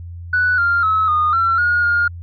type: tone with pitch steps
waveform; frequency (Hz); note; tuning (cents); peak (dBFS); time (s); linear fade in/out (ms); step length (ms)
sine; 1482 / 1395 / 1291 / 1228 / 1353 / 1436 / 1419; F#6 / F6 / E6 / D#6 / E6 / F6 / F6; +2 / -2 / -37 / -23 / +45 / +48 / +27; -12; 0.33-2.08; 5; 250
effects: tanh soft clip ceiling -8 dBFS + added 86 Hz sine -29 dBFS peak until 2.22 s